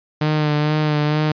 sawtooth tone with vibrato, 151.2 Hz, D#3, 49 cents flat, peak -12 dBFS, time 0.21-1.32 s, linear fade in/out 5 ms, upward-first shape sine, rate 2.2 Hz, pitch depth 28 cents each way, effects resampled to 11025 Hz

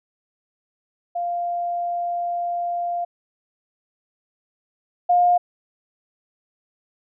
sine tone pair in turn, 697 / 708.8 Hz, F5 / F5, -4 / +25 cents, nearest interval unison, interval 29 cents, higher second, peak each -22 / -13 dBFS, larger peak second, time 1.15-3.05 / 5.09-5.38 s, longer first, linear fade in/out 10 ms, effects none

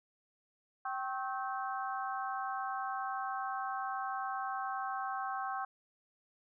harmonic tone with a mistuned harmonic, 258.8 Hz, C4, 19 cents flat, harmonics 3 / 4 / 5 / 6, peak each -38 / -40 / -42 / -44 dBFS, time 0.85-5.65 s, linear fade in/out 5 ms, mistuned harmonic 4, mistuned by +84 cents, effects none

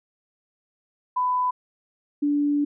sine tone pair in turn, 999 / 290.4 Hz, B5 / D4, +20 / -19 cents, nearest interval octave + major sixth, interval 2139 cents, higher first, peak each -20 / -19 dBFS, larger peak second, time 1.16-1.51 / 2.22-2.65 s, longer second, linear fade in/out 10 ms, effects none

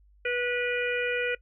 harmonic tone, 488.3 Hz, B4, 20 cents flat, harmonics 1 / 3 / 4 / 5 / 6, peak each -29 / -32 / -35 / -31 / -41 dBFS, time 0.25-1.35 s, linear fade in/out 5 ms, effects noise-tail reverb RT60 0.1 s tail -21 dB re dry + added 50 Hz sine -56 dBFS peak until 1.41 s

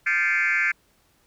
sine tone with frequency modulation, 1919 Hz, A#6, 50 cents sharp, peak -18 dBFS, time 0.06-0.72 s, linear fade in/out 10 ms, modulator 176 Hz, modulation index 2.6, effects tanh soft clip ceiling -15 dBFS + pink hiss -63 dBFS RMS until 1.26 s

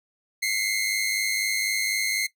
sawtooth tone pair together, 2052 / 2156 Hz, C7 / C#7, -34 / -49 cents, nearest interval minor second, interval 85 cents, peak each -23 dBFS, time 0.42-2.27 s, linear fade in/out 10 ms, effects noise-tail reverb RT60 0.1 s tail -17 dB re dry

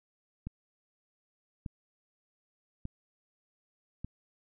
click train, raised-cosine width 5 ms, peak -25 dBFS, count 4, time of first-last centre 0.47-4.046 s, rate 0.839 Hz, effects none

